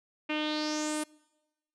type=tone with low-pass filter sweep; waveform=sawtooth; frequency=304.6 Hz; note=D#4; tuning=37 cents flat; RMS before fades=-32 dBFS; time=0.29-1.04 s; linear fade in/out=10 ms; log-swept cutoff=2600 to 10000 Hz; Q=4.6; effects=noise-tail reverb RT60 1.0 s tail -23 dB re dry